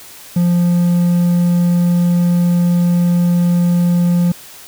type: tone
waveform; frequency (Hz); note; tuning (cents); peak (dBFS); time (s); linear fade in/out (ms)
triangle; 174.61; F3; 0; -8; 0.36-4.32; 5
effects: white hiss -37 dBFS RMS until 4.67 s